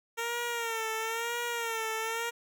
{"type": "tone with vibrato", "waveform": "10% pulse", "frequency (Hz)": 459.1, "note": "A#4", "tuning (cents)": -26, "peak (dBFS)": -23, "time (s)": [0.17, 2.31], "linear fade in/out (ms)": 20, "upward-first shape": "sine", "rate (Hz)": 1, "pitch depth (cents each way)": 66, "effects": []}